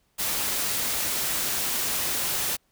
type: noise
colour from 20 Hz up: white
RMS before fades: -27 dBFS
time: 0.18-2.57 s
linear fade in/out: 20 ms
effects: pink hiss -69 dBFS RMS until 2.71 s